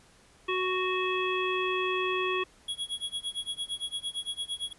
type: harmonic tone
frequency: 370 Hz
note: F#4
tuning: in tune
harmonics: 1 / 3 / 5 / 7 / 9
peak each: -30 / -32 / -38 / -33 / -37 dBFS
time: 0.48-2.44 s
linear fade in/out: 10 ms
type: tone with tremolo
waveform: square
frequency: 3332 Hz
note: G#7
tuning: 5 cents sharp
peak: -30 dBFS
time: 2.68-4.73 s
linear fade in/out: 5 ms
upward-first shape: sine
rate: 8.8 Hz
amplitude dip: 95%
effects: pink hiss -59 dBFS RMS until 4.78 s + resampled to 24000 Hz